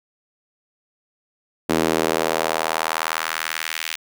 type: tone with high-pass filter sweep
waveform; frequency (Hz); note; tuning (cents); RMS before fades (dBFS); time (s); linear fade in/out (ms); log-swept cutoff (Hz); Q
sawtooth; 80.2; E2; -47; -23; 1.69-3.96; 10; 290 to 2500; 1.4
effects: none